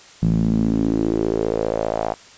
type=tone with band-pass filter sweep; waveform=sawtooth; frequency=55 Hz; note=A1; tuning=in tune; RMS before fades=-20 dBFS; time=0.22-2.14 s; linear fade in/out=5 ms; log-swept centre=170 to 730 Hz; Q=3.8; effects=white hiss -45 dBFS RMS until 2.37 s + resampled to 16000 Hz